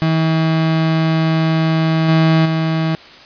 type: tone with level steps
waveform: 35% pulse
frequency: 160.8 Hz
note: E3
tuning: 43 cents flat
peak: -11 / -8 / -13 dBFS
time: 0.02-2.95 s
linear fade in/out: 0 ms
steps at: 2.08 / 2.45 s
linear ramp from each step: 10 ms
effects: white hiss -39 dBFS RMS until 3.25 s + resampled to 11025 Hz